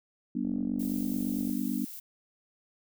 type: chord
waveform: sine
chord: G major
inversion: none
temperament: just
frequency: 196 / 245 / 294 Hz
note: G3 / B3 / D4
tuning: 0 / -14 / +2 cents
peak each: -34 / -31 / -34 dBFS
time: 0.35-1.85 s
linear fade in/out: 5 ms
type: click train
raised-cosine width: 2 ms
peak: -33 dBFS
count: 48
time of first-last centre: 0.45-1.497 s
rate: 44.9 Hz
type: noise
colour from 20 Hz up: violet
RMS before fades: -43 dBFS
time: 0.79-2 s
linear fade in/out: 10 ms
effects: none